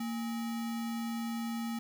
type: tone with sample-and-hold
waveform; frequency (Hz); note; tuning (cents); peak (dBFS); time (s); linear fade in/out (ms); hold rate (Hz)
sine; 230.1; A#3; -22; -33; 0-1.79; 5; 1050
effects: none